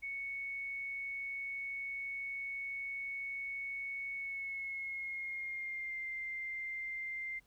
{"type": "tone with pitch glide", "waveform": "sine", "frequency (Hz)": [2217, 2093], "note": ["C#7", "C7"], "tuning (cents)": [0, 0], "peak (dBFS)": -38, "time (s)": [0.02, 7.4], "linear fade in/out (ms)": 20, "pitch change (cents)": -100, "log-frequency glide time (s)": [4.15, 6.06], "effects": ["added 50 Hz sine -70 dBFS peak until 7.46 s", "pink hiss -72 dBFS RMS until 7.46 s"]}